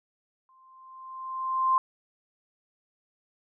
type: tone with exponential growth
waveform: sine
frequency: 1046.5 Hz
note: C6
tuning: in tune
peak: -18 dBFS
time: 0.49-1.78 s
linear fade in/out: 1 ms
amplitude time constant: 280 ms
effects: none